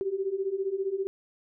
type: beating tone pair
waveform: sine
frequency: 377.3 / 392.3 Hz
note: F#4 / G4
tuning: +34 / +1 cents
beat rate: 15 Hz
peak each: -32 / -29 dBFS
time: 0.01-1.07 s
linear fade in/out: 0 ms
effects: none